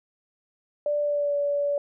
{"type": "tone with pitch glide", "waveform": "sine", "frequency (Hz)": [587.3, 574.2], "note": ["D5", "D5"], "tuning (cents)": [0, -39], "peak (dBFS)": -22, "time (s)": [0.86, 1.78], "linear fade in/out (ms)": 2, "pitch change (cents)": -39, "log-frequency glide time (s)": [1, 1.36], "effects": []}